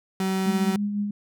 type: tone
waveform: 35% pulse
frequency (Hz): 190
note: F#3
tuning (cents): +46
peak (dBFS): -21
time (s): 0.2-0.76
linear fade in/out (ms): 2
type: tone with tremolo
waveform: sine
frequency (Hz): 205.2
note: G#3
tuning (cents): -21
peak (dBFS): -22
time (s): 0.46-1.11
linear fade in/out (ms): 5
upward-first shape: sine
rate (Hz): 6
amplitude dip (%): 40
effects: none